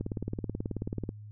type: click train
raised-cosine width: 3 ms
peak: -20 dBFS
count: 21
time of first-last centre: 0.01-1.091 s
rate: 18.5 Hz
effects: added 105 Hz sine -43 dBFS peak until 1.31 s